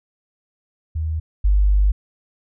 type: tone pair in turn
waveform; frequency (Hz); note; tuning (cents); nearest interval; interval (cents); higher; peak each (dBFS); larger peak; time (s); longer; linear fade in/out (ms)
sine; 79.1 / 49.82; D#2 / G1; +29 / +29; minor sixth; 800; first; -20 / -12; second; 0.95-1.2 / 1.44-1.92; second; 10
effects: none